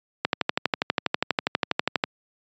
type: click train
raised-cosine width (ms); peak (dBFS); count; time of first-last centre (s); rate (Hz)
0.3; -4; 23; 0.25-2.039; 12.3
effects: high-pass 150 Hz 12 dB/octave + resampled to 16000 Hz